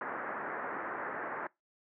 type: low-pass noise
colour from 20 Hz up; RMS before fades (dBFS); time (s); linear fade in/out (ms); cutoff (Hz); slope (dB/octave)
white; -38; 0.01-1.47; 2; 1800; 48
effects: noise-tail reverb RT60 0.2 s tail -23 dB re dry + high-pass 300 Hz 12 dB/octave